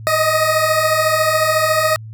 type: beating tone pair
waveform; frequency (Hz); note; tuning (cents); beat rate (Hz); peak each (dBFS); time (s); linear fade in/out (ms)
20% pulse; 617 / 631; D#5 / D#5; -15 / +24; 14; -14 / -10; 0.07-1.96; 0
effects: added 110 Hz sine -30 dBFS peak until 2.13 s